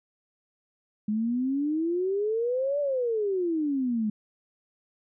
sine exponential two-way sweep, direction up then down, 207.7 to 587.3 to 207.7 Hz, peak -24 dBFS, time 1.08-4.1 s, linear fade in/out 5 ms, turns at 2.8 s, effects none

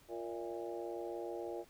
harmonic tone with a mistuned harmonic, 116.54 Hz, A#2, in tune, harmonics 3 / 4 / 5 / 6 / 7, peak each -43 / -45 / -47 / -49 / -50 dBFS, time 0.08-1.65 s, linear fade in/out 50 ms, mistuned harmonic 6, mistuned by -76 cents, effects pink hiss -65 dBFS RMS until 1.69 s

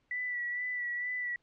sine tone with vibrato, 1963 Hz, B6, 11 cents flat, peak -32 dBFS, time 0.11-1.36 s, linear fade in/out 2 ms, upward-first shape sine, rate 2.2 Hz, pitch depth 29 cents each way, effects pink hiss -74 dBFS RMS until 1.42 s + low-pass 4000 Hz 12 dB/octave

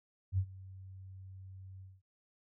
sine tone with ADSR envelope, 94.8 Hz, F#2, 43 cents sharp, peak -26 dBFS, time 0.32-2.02 s, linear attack 60 ms, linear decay 70 ms, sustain -21 dB, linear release 210 ms, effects none

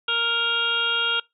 harmonic tone, 466.2 Hz, A#4, in tune, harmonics 1 / 2 / 3 / 5 / 6 / 7 / 8, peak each -35 / -36 / -25 / -37 / -26 / -25 / -35 dBFS, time 0.08-1.2 s, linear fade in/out 5 ms, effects noise-tail reverb RT60 0.2 s tail -24 dB re dry

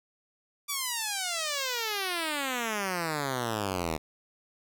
5% pulse exponential sweep, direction down, 1174.7 to 76.2 Hz, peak -18 dBFS, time 0.68-3.98 s, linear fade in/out 20 ms, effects none

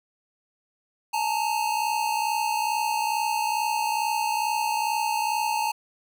square tone pair together, 853 / 915.3 Hz, G#5 / A#5, +46 / -32 cents, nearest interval minor second, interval 122 cents, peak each -27 dBFS, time 1.13-5.72 s, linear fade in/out 10 ms, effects none

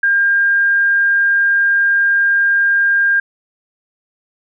sine tone, 1605 Hz, G6, 40 cents sharp, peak -10 dBFS, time 0.03-3.2 s, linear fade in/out 5 ms, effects none

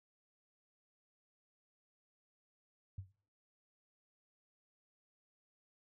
sine tone with exponential decay, 95.6 Hz, G2, 43 cents flat, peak -39 dBFS, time 2.98-3.12 s, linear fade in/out 5 ms, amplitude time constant 29 ms, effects noise-tail reverb RT60 0.4 s tail -17 dB re dry

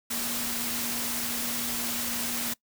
sine tone in noise, 237.9 Hz, A#3, 35 cents sharp, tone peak -38 dBFS, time 0.1-2.54 s, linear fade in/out 10 ms, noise white, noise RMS -31 dBFS, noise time 0.1-2.54 s, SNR -10 dB, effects noise-tail reverb RT60 0.1 s tail -22 dB re dry

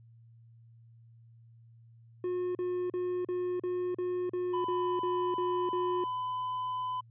triangle tone bursts, 360 Hz, F#4, 47 cents flat, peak -28 dBFS, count 11, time 2.24-6.04 s, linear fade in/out 2 ms, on 310 ms, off 39 ms
triangle tone with pitch glide, 1001 to 1007.4 Hz, B5 to B5, +23 to +34 cents, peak -30 dBFS, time 4.53-7.01 s, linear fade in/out 10 ms, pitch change +11 cents, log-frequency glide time 5.46-6.49 s
effects added 115 Hz sine -54 dBFS peak until 7.1 s + resampled to 8000 Hz

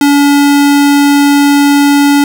square tone, 285.3 Hz, C#4, 50 cents sharp, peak -5 dBFS, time 0.01-2.24 s, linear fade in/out 2 ms, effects none

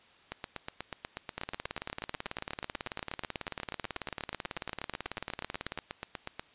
two click trains, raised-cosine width 0.3 ms, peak -20 / -19 dBFS, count 51 / 81, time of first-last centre 0.32-6.395 / 1.38-5.776 s, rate 8.23 / 18.2 Hz, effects white hiss -60 dBFS RMS until 6.54 s + resampled to 8000 Hz

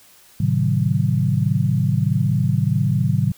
sine tone cluster, 108.8 / 132.1 / 153.6 / 188.4 Hz, A2 / C3 / D#3 / F#3, -19 / +17 / -22 / +32 cents, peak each -21 / -20 / -21 / -23 dBFS, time 0.4-3.32 s, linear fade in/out 5 ms, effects white hiss -50 dBFS RMS until 3.37 s

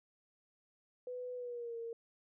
sine tone with pitch glide, 497.6 to 461.6 Hz, B4 to A#4, +13 to -17 cents, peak -40 dBFS, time 1.07-1.93 s, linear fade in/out 2 ms, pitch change -130 cents, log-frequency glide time 1.35-1.77 s, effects none

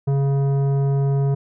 triangle tone with tanh clipping, 138.59 Hz, C#3, in tune, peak -18 dBFS, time 0.07-1.35 s, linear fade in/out 10 ms, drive 16 dB, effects none

